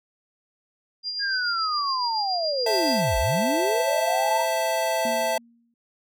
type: tone with tremolo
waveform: sine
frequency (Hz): 4800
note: D8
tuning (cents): +37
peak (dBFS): -25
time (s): 1.03-3.02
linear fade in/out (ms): 50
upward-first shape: sine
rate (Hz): 7.1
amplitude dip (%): 45
type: linear two-way sweep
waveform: sine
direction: down then up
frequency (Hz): 1661.2 to 43.65 to 965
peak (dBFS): -24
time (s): 1.19-4.46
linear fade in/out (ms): 50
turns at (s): 3.18
type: chord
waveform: square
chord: A minor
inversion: first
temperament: equal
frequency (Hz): 523.3 / 659.3 / 880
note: C5 / E5 / A5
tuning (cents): 0 / 0 / 0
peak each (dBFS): -31 / -25 / -28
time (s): 2.66-5.38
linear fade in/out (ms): 5
type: tone with exponential decay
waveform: sine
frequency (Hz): 234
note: A#3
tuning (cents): +7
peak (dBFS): -28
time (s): 5.05-5.74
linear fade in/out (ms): 2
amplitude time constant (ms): 150
effects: none